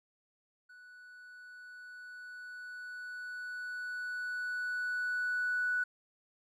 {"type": "tone with level ramp", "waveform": "triangle", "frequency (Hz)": 1480, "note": "F#6", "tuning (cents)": 0, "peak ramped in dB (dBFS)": [-51, -25], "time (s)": [0.69, 5.84], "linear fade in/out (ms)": 10, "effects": ["tanh soft clip ceiling -27 dBFS", "resampled to 32000 Hz"]}